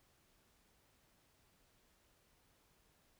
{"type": "silence", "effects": ["pink hiss -73 dBFS RMS until 3.19 s"]}